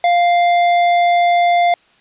sine tone with tanh clipping, 698.5 Hz, F5, in tune, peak -12 dBFS, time 0.04-1.74 s, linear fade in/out 2 ms, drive 13 dB, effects white hiss -53 dBFS RMS until 2 s + resampled to 8000 Hz

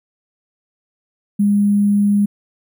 sine tone with sample-and-hold, 203.7 Hz, G#3, 33 cents flat, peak -11 dBFS, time 1.39-2.26 s, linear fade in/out 10 ms, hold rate 11025 Hz, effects none

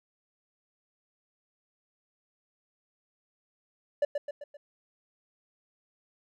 triangle tone with echo, 580 Hz, D5, 22 cents flat, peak -19 dBFS, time 4.02-4.05 s, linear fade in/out 5 ms, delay 130 ms, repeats 4, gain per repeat -6 dB, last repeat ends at 4.57 s, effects tanh soft clip ceiling -16 dBFS

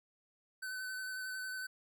square tone with vibrato, 1517 Hz, F#6, 43 cents sharp, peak -40 dBFS, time 0.62-1.67 s, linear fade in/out 10 ms, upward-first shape square, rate 11 Hz, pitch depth 15 cents each way, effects none

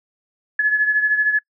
sine beating tone pair, 1705 / 1718 Hz, G#6 / A6, +45 / -42 cents, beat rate 13 Hz, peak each -15 / -22 dBFS, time 0.59-1.39 s, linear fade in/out 5 ms, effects noise-tail reverb RT60 0.1 s tail -26 dB re dry

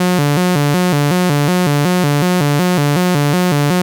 sawtooth tone with vibrato, 161.7 Hz, E3, 33 cents flat, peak -7 dBFS, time 0-3.82 s, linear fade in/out 5 ms, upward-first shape square, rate 2.7 Hz, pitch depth 190 cents each way, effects none

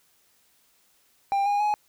triangle tone with pitch steps, 795 / 816.4 / 838.4 Hz, G5 / G#5 / G#5, +24 / -30 / +16 cents, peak -19 dBFS, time 1.32-1.74 s, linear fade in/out 0 ms, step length 140 ms, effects white hiss -64 dBFS RMS until 1.88 s

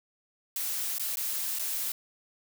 blue noise with dropouts, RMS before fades -32 dBFS, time 0.56-1.92 s, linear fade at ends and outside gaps 2 ms, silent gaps 0.983-0.996 / 1.157-1.17 / 1.588-1.594 s, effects none

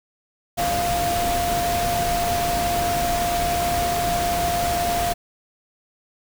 sine tone in noise, 697 Hz, F5, 4 cents flat, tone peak -21 dBFS, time 0.57-5.14 s, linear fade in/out 20 ms, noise pink, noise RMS -26 dBFS, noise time 0.57-5.14 s, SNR +2 dB, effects none

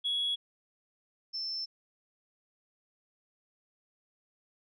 sine tone pair in turn, 3350 / 5318 Hz, G#7 / E8, +14 / +14 cents, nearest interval minor sixth, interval 800 cents, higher second, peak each -27 / -33 dBFS, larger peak first, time 0.04-0.36 / 1.33-1.66 s, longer second, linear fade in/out 20 ms, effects tanh soft clip ceiling -25 dBFS

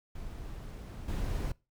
brown noise with level steps, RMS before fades -42 / -33 dBFS, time 0.15-1.52 s, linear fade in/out 5 ms, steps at 1.08 s, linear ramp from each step 5 ms, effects noise-tail reverb RT60 0.3 s tail -24 dB re dry

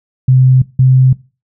sine tone pair in turn, 129.4 / 129.9 Hz, C3 / C3, -19 / -12 cents, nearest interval unison, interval 7 cents, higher second, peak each -4 dBFS, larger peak neither, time 0.28-0.62 / 0.79-1.13 s, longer neither, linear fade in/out 5 ms, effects noise-tail reverb RT60 0.3 s tail -20 dB re dry

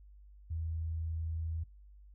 sine tone, 81.2 Hz, E2, 26 cents flat, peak -34 dBFS, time 0.5-1.64 s, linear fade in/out 10 ms, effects noise-tail reverb RT60 0.2 s tail -22 dB re dry + added 50 Hz sine -53 dBFS peak until 2.14 s

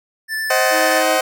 square tone with vibrato, 1760 Hz, A6, in tune, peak -21 dBFS, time 0.28-1.03 s, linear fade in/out 50 ms, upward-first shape square, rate 9.3 Hz, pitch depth 9 cents each way
sawtooth chord, C diminished, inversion none, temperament just, 523.3 / 627.9 / 753.5 Hz, C5 / Eb5 / Gb5, 0 / +16 / +31 cents, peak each -15 dBFS, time 0.5-1.21 s, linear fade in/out 5 ms
sawtooth tone, 317.7 Hz, D#4, 36 cents sharp, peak -20 dBFS, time 0.7-1.2 s, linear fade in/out 50 ms
effects none

